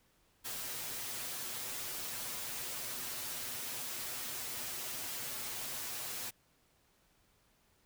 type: noise with comb filter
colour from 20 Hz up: white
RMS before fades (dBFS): -41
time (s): 0.44-6.31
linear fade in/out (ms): 20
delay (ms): 8.1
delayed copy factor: +0.85
effects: pink hiss -71 dBFS RMS until 7.85 s